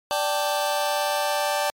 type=chord; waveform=sawtooth; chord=D suspended fourth; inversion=none; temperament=just; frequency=587.3 / 783.1 / 881 Hz; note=D5 / G5 / A5; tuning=0 / -2 / +2 cents; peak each=-21 / -23 / -23 dBFS; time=0.11-1.7 s; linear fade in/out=0 ms; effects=MP3 64 kbps